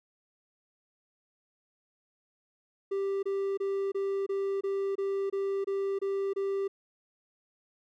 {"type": "tone bursts", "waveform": "triangle", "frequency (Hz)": 392.9, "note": "G4", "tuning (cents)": 4, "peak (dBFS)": -26, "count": 11, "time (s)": [2.91, 6.68], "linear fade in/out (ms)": 10, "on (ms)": 320, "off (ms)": 25, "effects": []}